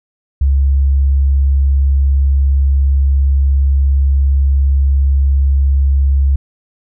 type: tone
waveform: sine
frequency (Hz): 68.6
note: C#2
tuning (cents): -17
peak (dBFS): -8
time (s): 0.41-6.36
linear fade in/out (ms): 5
effects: none